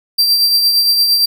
45% pulse tone with tremolo, 4707 Hz, D8, 3 cents sharp, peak -7 dBFS, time 0.18-1.26 s, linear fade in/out 10 ms, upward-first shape triangle, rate 8.7 Hz, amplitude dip 45%, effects none

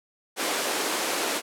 pink high-pass noise, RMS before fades -27 dBFS, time 0.36-1.42 s, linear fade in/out 50 ms, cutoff 300 Hz, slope 24 dB/octave, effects low-pass 12000 Hz 12 dB/octave

